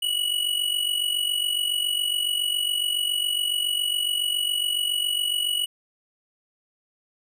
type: tone with amplitude modulation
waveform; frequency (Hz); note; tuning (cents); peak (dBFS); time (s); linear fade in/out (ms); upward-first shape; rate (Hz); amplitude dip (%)
square; 2930; F#7; -18; -20; 0.02-5.66; 10; sine; 47.2; 70
effects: none